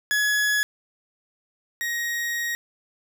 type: tone pair in turn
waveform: 40% pulse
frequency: 1689 / 1883.8 Hz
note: G#6 / A#6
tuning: +29 / +18 cents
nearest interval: major second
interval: 189 cents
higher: second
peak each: -19 / -24 dBFS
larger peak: first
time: 0.11-0.63 / 1.81-2.55 s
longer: second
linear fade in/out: 0 ms
effects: none